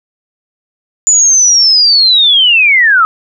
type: linear sweep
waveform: sine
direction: down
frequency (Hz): 7050 to 1250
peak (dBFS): -4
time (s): 1.07-3.05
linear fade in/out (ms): 0
effects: none